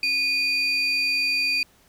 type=tone pair together; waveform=sine; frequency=2463 / 4650 Hz; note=D#7 / D8; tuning=-18 / -18 cents; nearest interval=major seventh; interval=1100 cents; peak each=-20 / -23 dBFS; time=0.03-1.63 s; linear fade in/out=2 ms; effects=tanh soft clip ceiling -17 dBFS + pink hiss -58 dBFS RMS until 1.88 s